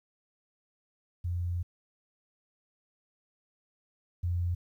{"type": "tone pair in turn", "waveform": "sine", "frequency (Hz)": [87.5, 87.5], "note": ["F2", "F2"], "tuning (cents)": [4, 4], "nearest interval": "unison", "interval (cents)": 0, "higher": "neither", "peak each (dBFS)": [-29, -27], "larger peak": "second", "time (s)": [[1.24, 1.63], [4.23, 4.55]], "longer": "first", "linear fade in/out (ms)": 10, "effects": ["11-bit"]}